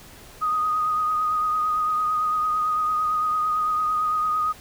sine tone with vibrato, 1244.5 Hz, D#6, in tune, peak -20 dBFS, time 0.41-4.53 s, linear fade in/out 20 ms, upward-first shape triangle, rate 8.9 Hz, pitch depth 28 cents each way, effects pink hiss -46 dBFS RMS until 4.6 s

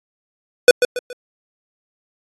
square tone with echo, 495 Hz, B4, 4 cents sharp, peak -3 dBFS, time 0.68-0.71 s, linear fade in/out 2 ms, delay 140 ms, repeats 3, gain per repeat -9 dB, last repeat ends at 1.13 s, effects AAC 32 kbps

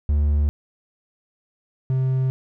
triangle tone pair in turn, 73.42 / 130.82 Hz, D2 / C3, 0 / 0 cents, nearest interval minor seventh, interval 1000 cents, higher second, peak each -14 / -16 dBFS, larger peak first, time 0.09-0.49 / 1.9-2.3 s, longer neither, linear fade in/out 0 ms, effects none

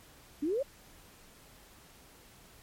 sine exponential sweep, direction up, 275.7 to 587.3 Hz, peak -28 dBFS, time 0.42-0.63 s, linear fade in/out 10 ms, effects pink hiss -57 dBFS RMS until 2.62 s + MP3 64 kbps

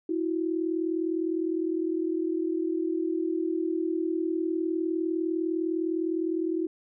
sine tone pair together, 324.6 / 364.4 Hz, E4 / F#4, -27 / -26 cents, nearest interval major second, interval 201 cents, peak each -27 / -30 dBFS, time 0.09-6.67 s, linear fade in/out 5 ms, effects none

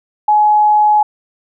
sine tone, 844 Hz, G#5, 28 cents sharp, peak -7 dBFS, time 0.28-1.03 s, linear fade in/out 5 ms, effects none

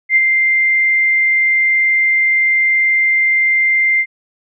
sine tone with ADSR envelope, 2093 Hz, C7, in tune, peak -6 dBFS, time 0.09-4.06 s, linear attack 69 ms, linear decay 34 ms, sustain -4 dB, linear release 59 ms, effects none

